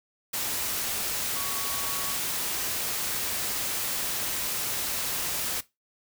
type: tone in noise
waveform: sine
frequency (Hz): 1121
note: C#6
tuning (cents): +19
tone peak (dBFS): -38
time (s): 1.35-2.15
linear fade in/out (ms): 10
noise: white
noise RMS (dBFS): -30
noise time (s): 0.33-5.61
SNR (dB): -11
effects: noise-tail reverb RT60 0.2 s tail -18 dB re dry